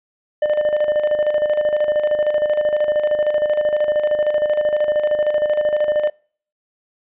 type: tone with tremolo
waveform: triangle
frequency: 600 Hz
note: D5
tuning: 37 cents sharp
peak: -11 dBFS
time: 0.42-6.1 s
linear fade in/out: 5 ms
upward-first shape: square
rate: 13 Hz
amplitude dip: 55%
effects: noise-tail reverb RT60 0.5 s tail -26 dB re dry + resampled to 8000 Hz